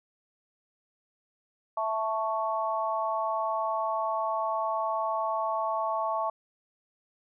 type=chord; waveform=sine; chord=A major; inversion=second; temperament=equal; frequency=659.3 / 880 / 1108.7 Hz; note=E5 / A5 / C#6; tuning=0 / 0 / 0 cents; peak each=-31 / -31 / -31 dBFS; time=1.77-6.3 s; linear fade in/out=5 ms; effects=none